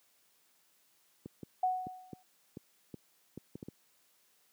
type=clicks; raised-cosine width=3 ms; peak=-28 dBFS; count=10; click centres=1.259 / 1.432 / 1.869 / 2.132 / 2.571 / 2.942 / 3.376 / 3.555 / 3.628 / 3.685 s
type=tone with exponential decay; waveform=sine; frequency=740 Hz; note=F#5; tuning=in tune; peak=-25 dBFS; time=1.63-2.23 s; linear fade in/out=5 ms; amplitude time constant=130 ms
effects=white hiss -70 dBFS RMS until 4.52 s + high-pass 150 Hz 12 dB/octave